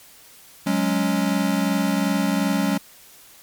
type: chord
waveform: square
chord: F# suspended second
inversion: none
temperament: equal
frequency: 185 / 207.7 / 277.2 Hz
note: F#3 / G#3 / C#4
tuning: 0 / 0 / 0 cents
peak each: -24 dBFS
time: 0.66-2.78 s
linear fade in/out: 10 ms
effects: white hiss -48 dBFS RMS until 3.42 s + MP3 96 kbps